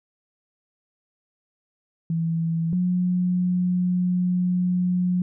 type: tone pair in turn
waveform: sine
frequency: 164.81 / 180.08 Hz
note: E3 / F#3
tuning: 0 / -47 cents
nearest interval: major second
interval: 153 cents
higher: second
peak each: -21 / -19 dBFS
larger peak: second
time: 2.1-2.73 / 2.73-5.22 s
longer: second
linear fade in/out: 2 ms
effects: none